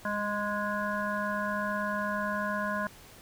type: harmonic tone with a mistuned harmonic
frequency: 207.6 Hz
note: G#3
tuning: in tune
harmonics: 1 / 3 / 5 / 7 / 8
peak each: -35 / -35 / -34 / -36 / -37 dBFS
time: 0.05-2.87 s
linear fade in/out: 2 ms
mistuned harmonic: 1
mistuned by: -25 cents
effects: pink hiss -52 dBFS RMS until 3.21 s